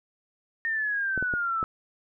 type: exponential sweep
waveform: sine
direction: down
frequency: 1837 to 1300 Hz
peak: -25 dBFS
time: 0.65-1.64 s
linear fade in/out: 0 ms
type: clicks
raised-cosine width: 2 ms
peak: -20 dBFS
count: 4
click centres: 1.177 / 1.226 / 1.338 / 1.629 s
effects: none